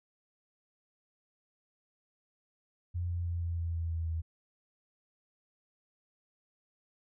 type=tone with pitch steps; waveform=sine; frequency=87.6 / 86.69 / 85.8 / 84.91 / 84.03 / 83.16 / 82.3 / 81.45 Hz; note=F2 / F2 / F2 / F2 / E2 / E2 / E2 / E2; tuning=+6 / -12 / -30 / -48 / +34 / +16 / -2 / -20 cents; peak=-31 dBFS; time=2.94-4.22 s; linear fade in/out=20 ms; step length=160 ms; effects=none